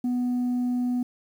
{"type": "tone", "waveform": "sine", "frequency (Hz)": 246.9, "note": "B3", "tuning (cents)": 0, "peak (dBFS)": -20, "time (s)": [0.04, 1.03], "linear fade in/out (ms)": 5, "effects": ["tanh soft clip ceiling -22 dBFS", "9-bit"]}